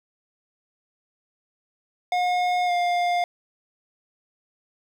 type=tone with pitch glide; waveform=square; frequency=719 to 705 Hz; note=F#5 to F5; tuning=-50 to +16 cents; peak=-21 dBFS; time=2.12-3.24 s; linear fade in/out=2 ms; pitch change=-34 cents; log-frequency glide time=2.66-2.71 s; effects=low-pass 4000 Hz 12 dB/octave + 8-bit